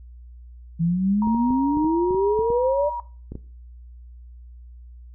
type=exponential sweep; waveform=sine; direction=up; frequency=162.6 to 599 Hz; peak=-18 dBFS; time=0.79-2.9 s; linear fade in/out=20 ms
type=tone with pitch glide; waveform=sine; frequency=942 to 955.1 Hz; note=A#5 to A#5; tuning=+18 to +42 cents; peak=-25 dBFS; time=1.22-3 s; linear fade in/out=2 ms; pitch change=+24 cents; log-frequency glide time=1.92-2.25 s
type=clicks; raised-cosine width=3 ms; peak=-21 dBFS; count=11; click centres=1.273 / 1.347 / 1.506 / 1.771 / 1.845 / 2.108 / 2.147 / 2.391 / 2.503 / 3.32 / 3.354 s
effects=noise-tail reverb RT60 0.4 s tail -17 dB re dry + added 60 Hz sine -40 dBFS peak until 5.14 s